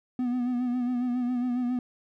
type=tone with vibrato; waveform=triangle; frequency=246.9 Hz; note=B3; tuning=in tune; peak=-23 dBFS; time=0.19-1.79 s; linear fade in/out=2 ms; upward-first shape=sine; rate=7.3 Hz; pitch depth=44 cents each way; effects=none